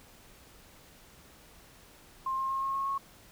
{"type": "tone with pitch steps", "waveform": "sine", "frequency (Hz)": [1059, 1066.4, 1073.8, 1081.3, 1088.8, 1096.3], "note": ["C6", "C6", "C6", "C#6", "C#6", "C#6"], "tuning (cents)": [21, 33, 45, -43, -31, -20], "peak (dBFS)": -29, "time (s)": [2.26, 2.98], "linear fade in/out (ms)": 5, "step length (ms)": 120, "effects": ["pink hiss -56 dBFS RMS until 3.31 s"]}